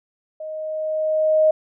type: tone with level ramp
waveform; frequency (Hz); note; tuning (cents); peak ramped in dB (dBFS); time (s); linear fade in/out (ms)
sine; 624; D#5; +5; -29 to -11; 0.4-1.51; 5
effects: none